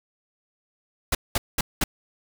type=noise bursts; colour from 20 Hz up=pink; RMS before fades=-22 dBFS; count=4; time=1.12-1.84 s; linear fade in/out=5 ms; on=30 ms; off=200 ms; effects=none